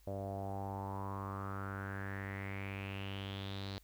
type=tone with low-pass filter sweep; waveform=sawtooth; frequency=98 Hz; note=G2; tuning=in tune; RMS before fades=-42 dBFS; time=0.07-3.78 s; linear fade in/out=0 ms; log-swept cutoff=600 to 4200 Hz; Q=6.1; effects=added 50 Hz sine -62 dBFS peak until 3.83 s + white hiss -70 dBFS RMS until 3.83 s